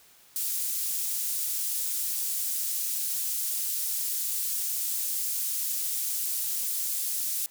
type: high-pass noise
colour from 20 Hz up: pink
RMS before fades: -30 dBFS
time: 0.36-7.46 s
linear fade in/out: 0 ms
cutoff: 9100 Hz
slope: 12 dB/octave
effects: white hiss -57 dBFS RMS until 7.5 s